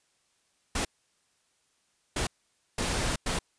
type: noise bursts at uneven times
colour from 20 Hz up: pink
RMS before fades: -29 dBFS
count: 4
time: 0.75-0.85 / 2.16-2.27 / 2.78-3.16 / 3.26-3.39 s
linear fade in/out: 5 ms
effects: white hiss -71 dBFS RMS until 3.58 s + resampled to 22050 Hz